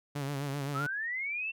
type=tone with vibrato; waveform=sawtooth; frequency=140.8 Hz; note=C#3; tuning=27 cents sharp; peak=-29 dBFS; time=0.15-0.87 s; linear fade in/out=10 ms; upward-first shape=sine; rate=7.7 Hz; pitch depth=64 cents each way
type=linear sweep; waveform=sine; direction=up; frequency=1244.5 to 2715 Hz; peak=-32 dBFS; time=0.74-1.52 s; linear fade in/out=20 ms
effects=none